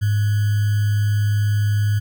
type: tone with sample-and-hold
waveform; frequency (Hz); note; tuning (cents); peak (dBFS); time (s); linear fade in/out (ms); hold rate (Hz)
sine; 103.83; G#2; 0; -15; 0.01-2; 20; 1575
effects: none